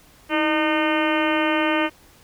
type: harmonic tone with a mistuned harmonic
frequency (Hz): 305.2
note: D#4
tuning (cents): -33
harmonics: 1 / 2 / 3 / 4 / 5 / 6 / 7 / 8 / 9 / 10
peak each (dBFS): -22 / -25 / -27 / -28 / -29 / -30 / -30 / -31 / -32 / -32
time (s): 0.29-1.9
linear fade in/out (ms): 50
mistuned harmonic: 1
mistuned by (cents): +75
effects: pink hiss -52 dBFS RMS until 2.23 s